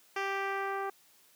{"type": "tone with low-pass filter sweep", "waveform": "10% pulse", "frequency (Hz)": 392.3, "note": "G4", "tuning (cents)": 1, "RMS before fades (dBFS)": -34, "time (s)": [0.16, 0.9], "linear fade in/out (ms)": 5, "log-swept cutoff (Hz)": [3900, 1100], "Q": 0.91, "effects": ["white hiss -63 dBFS RMS until 1.35 s", "high-pass 150 Hz 12 dB/octave"]}